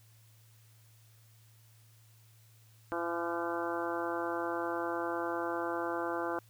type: harmonic tone with a mistuned harmonic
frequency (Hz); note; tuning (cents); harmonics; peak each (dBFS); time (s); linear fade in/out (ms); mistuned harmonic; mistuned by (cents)
170; F3; -46; 2 / 3 / 4 / 5 / 6 / 7 / 8 / 9; -37 / -39 / -40 / -41 / -42 / -42 / -43 / -44; 2.92-6.39; 0; 8; +31
effects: added 111 Hz sine -59 dBFS peak until 6.49 s + white hiss -66 dBFS RMS until 6.49 s